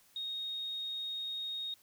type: tone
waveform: sine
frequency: 3729 Hz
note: A#7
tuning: in tune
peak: -36 dBFS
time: 0.16-1.74 s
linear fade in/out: 2 ms
effects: white hiss -65 dBFS RMS until 1.82 s